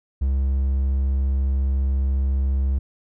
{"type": "tone", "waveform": "triangle", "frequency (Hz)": 67.2, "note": "C2", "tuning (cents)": 47, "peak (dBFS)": -16, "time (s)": [0.21, 2.79], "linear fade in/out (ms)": 10, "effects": []}